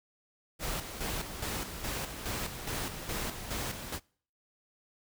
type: noise with tremolo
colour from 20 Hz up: pink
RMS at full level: -35 dBFS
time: 0.59-4 s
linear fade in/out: 50 ms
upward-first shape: square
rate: 2.4 Hz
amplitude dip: 55%
effects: noise-tail reverb RT60 0.5 s tail -25 dB re dry